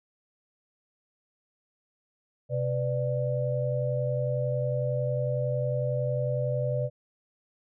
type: tone cluster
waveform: sine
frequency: 129.2 / 500 / 591 Hz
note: C3 / B4 / D5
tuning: -21 / +21 / +11 cents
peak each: -28 / -32 / -30 dBFS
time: 2.49-6.9 s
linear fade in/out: 50 ms
effects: none